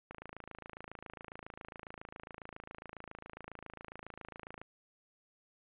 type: click train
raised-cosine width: 0.5 ms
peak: -30 dBFS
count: 124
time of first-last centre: 0.11-4.615 s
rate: 27.3 Hz
effects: resampled to 8000 Hz